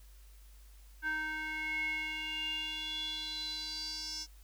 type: tone with band-pass filter sweep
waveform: square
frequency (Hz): 311.1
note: D#4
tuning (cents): 0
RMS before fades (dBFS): -38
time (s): 1.02-4.27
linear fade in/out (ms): 50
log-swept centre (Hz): 1600 to 5500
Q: 7.9
effects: added 50 Hz sine -53 dBFS peak until 4.43 s + white hiss -65 dBFS RMS until 4.43 s